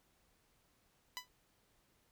10% pulse tone with exponential decay, 996 Hz, B5, 14 cents sharp, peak -29 dBFS, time 1.17-1.28 s, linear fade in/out 0 ms, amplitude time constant 23 ms, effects pink hiss -74 dBFS RMS until 2.11 s

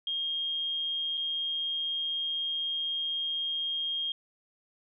sine tone with dropouts, 3232 Hz, G#7, 48 cents flat, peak -29 dBFS, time 0.07-4.12 s, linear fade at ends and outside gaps 2 ms, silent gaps 1.173-1.176 s, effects none

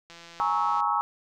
click train, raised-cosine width 0.2 ms, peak -29 dBFS, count 120, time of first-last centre 0.1-0.804 s, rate 169 Hz
sine chord, A# half-diminished seventh, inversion third, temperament equal with one note detuned, 830.6 / 932.3 / 1108.7 / 1299.6 Hz, G#5 / A#5 / C#6 / E6, 0 / 0 / 0 / -25 cents, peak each -28 dBFS, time 0.4-1.01 s, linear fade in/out 0 ms
effects none

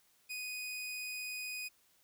sawtooth tone, 2489 Hz, D#7, in tune, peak -36 dBFS, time 0.29-1.69 s, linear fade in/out 20 ms, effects white hiss -70 dBFS RMS until 2.03 s

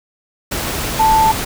sine tone in noise, 881 Hz, A5, 2 cents sharp, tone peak -9 dBFS, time 0.99-1.32 s, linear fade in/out 10 ms, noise pink, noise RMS -21 dBFS, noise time 0.51-1.45 s, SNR +9 dB, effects none

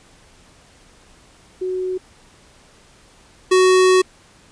sine / square tone pair in turn, 370 / 371.5 Hz, F#4 / F#4, 0 / +7 cents, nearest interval unison, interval 7 cents, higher second, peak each -20 / -11 dBFS, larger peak second, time 1.61-1.98 / 3.51-4.02 s, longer second, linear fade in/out 10 ms, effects pink hiss -50 dBFS RMS until 4.51 s + resampled to 22050 Hz

